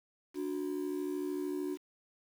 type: ring-modulated tone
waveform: triangle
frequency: 329.6 Hz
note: E4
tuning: in tune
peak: -28 dBFS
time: 0.34-1.78 s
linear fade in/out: 50 ms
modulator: 36.6 Hz
effects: tanh soft clip ceiling -24 dBFS + 9-bit